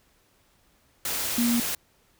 sine tone in noise, 236.8 Hz, A#3, 27 cents sharp, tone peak -21 dBFS, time 1.38-1.6 s, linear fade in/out 2 ms, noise white, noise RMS -29 dBFS, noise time 1.05-1.75 s, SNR +5 dB, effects pink hiss -64 dBFS RMS until 2.19 s

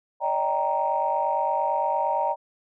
sine chord, Eb major seventh, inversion third, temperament equal with one note detuned, 573.6 / 622.3 / 784 / 932.3 Hz, D5 / Eb5 / G5 / Bb5, -41 / 0 / 0 / 0 cents, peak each -29 / -29 / -27 / -24 dBFS, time 0.2-2.36 s, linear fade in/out 50 ms, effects tanh soft clip ceiling -12 dBFS

